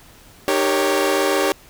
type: chord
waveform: sawtooth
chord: Eb dominant seventh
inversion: none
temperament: equal with one note detuned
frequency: 305.1 / 392 / 466.2 / 554.4 Hz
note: Eb4 / G4 / Bb4 / Db5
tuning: -34 / 0 / 0 / 0 cents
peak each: -20 / -16 / -22 / -17 dBFS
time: 0.48-1.52 s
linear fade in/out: 0 ms
effects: pink hiss -47 dBFS RMS until 1.69 s